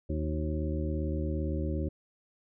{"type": "harmonic tone with a mistuned harmonic", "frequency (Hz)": 77.6, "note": "D#2", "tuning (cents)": -4, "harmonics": [1, 2, 3, 4, 5, 7], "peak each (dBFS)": [-31, -37, -39, -37, -40, -41], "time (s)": [0.09, 1.89], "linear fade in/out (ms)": 10, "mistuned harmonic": 5, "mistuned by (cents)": -44, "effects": []}